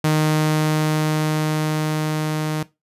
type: tone with level ramp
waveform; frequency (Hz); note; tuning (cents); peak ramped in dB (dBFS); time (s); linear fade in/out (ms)
sawtooth; 154.5; D#3; -12; -11 to -17; 0.04-2.63; 5
effects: noise-tail reverb RT60 0.2 s tail -17 dB re dry + resampled to 32000 Hz